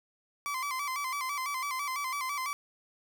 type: tone with vibrato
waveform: 30% pulse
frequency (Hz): 1091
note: C#6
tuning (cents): -28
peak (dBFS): -29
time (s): 0.46-2.53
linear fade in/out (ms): 0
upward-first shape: square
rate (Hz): 6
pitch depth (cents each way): 91
effects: none